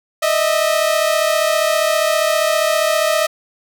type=tone pair together; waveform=sawtooth; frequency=613 / 648 Hz; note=D#5 / E5; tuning=-26 / -30 cents; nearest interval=minor second; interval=96 cents; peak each=-13 dBFS; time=0.22-3.27 s; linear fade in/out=10 ms; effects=none